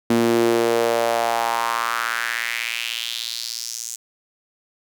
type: tone with high-pass filter sweep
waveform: sawtooth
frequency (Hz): 116.54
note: A#2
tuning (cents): 0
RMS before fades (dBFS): -22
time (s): 0.1-3.96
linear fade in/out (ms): 5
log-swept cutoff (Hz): 260 to 7000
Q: 3.4
effects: none